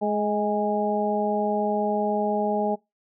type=harmonic tone with a mistuned harmonic; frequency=210 Hz; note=G#3; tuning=19 cents sharp; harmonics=1 / 2 / 3 / 4; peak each=-27 / -27 / -27 / -27 dBFS; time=0.01-2.76 s; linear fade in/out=20 ms; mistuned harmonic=4; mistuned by=-33 cents; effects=noise-tail reverb RT60 0.2 s tail -24 dB re dry